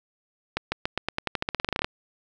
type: accelerating click train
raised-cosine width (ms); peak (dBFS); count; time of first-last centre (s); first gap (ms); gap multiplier
0.3; -9; 19; 0.57-1.845; 150; 0.9
effects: none